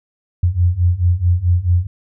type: beating tone pair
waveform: sine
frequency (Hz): 85.9 / 90.5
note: F2 / F#2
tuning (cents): -28 / -38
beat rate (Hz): 4.6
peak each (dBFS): -16 / -14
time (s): 0.43-1.87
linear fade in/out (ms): 5
effects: none